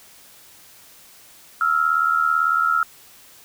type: tone pair together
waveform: sine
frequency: 1311 / 1389 Hz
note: E6 / F6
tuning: -10 / -10 cents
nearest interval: minor second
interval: 100 cents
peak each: -19 dBFS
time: 1.61-2.83 s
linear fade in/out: 2 ms
effects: white hiss -48 dBFS RMS until 3.44 s